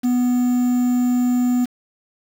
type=tone with quantisation; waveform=triangle; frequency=246.9 Hz; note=B3; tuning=in tune; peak=-13 dBFS; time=0.03-1.66 s; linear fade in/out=20 ms; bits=6; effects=none